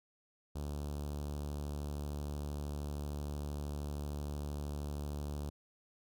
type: tone with notch filter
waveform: sawtooth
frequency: 73 Hz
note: D2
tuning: 10 cents flat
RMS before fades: -40 dBFS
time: 0.55-5.5 s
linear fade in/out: 10 ms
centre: 2000 Hz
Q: 0.61
effects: none